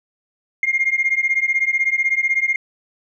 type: beating tone pair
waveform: sine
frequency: 2116 / 2132 Hz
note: C7 / C7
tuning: +19 / +32 cents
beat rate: 16 Hz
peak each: -18 / -18 dBFS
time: 0.63-2.56 s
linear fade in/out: 2 ms
effects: tanh soft clip ceiling -9 dBFS